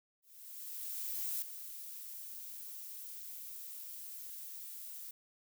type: noise with ADSR envelope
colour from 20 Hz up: violet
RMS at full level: -37 dBFS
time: 0.22-5.11 s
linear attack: 1200 ms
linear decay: 4 ms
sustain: -10 dB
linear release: 4 ms
effects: none